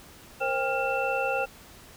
sine tone cluster, 469.2 / 532 / 796 / 1398 / 2680 Hz, A#4 / C5 / G5 / F6 / E7, +11 / +29 / +26 / +1 / +28 cents, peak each -35 / -29 / -30 / -32 / -32 dBFS, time 0.4-1.46 s, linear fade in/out 20 ms, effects pink hiss -50 dBFS RMS until 1.96 s

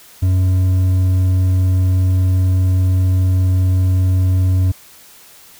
triangle tone with hard clipping, 92.5 Hz, F#2, in tune, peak -12 dBFS, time 0.22-4.72 s, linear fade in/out 10 ms, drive 7 dB, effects white hiss -43 dBFS RMS until 5.59 s

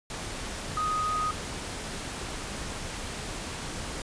sine tone in noise, 1248 Hz, D#6, 5 cents sharp, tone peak -26 dBFS, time 0.77-1.31 s, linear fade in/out 2 ms, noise pink, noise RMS -36 dBFS, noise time 0.1-4.02 s, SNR +7 dB, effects resampled to 22050 Hz

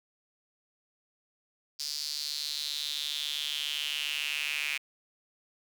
square tone with high-pass filter sweep, 73.7 Hz, D2, 7 cents sharp, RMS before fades -34 dBFS, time 1.79-4.78 s, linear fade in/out 10 ms, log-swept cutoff 4900 to 2400 Hz, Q 5.5, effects none

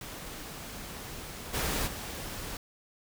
pink noise with level steps, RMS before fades -42 / -31 / -39 dBFS, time 0.01-2.57 s, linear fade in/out 2 ms, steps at 1.53 / 1.86 s, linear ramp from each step 20 ms, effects none

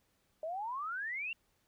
sine exponential sweep, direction up, 609 to 2807 Hz, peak -36 dBFS, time 0.43-1.33 s, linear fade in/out 2 ms, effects pink hiss -75 dBFS RMS until 1.67 s

